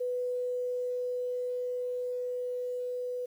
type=tone with level ramp; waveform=sine; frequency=496.1 Hz; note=B4; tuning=8 cents sharp; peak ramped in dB=-29 to -32 dBFS; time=0-3.26 s; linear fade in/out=10 ms; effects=10-bit